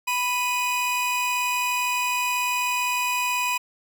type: tone pair together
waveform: 45% pulse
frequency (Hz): 987.8 / 2489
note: B5 / D#7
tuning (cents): 0 / 0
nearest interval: octave + major third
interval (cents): 1600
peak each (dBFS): -25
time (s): 0.07-3.58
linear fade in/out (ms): 10
effects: none